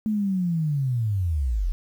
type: linear sweep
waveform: sine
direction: down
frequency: 220 to 36.71 Hz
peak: -21 dBFS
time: 0.06-1.72 s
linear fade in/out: 0 ms
effects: 9-bit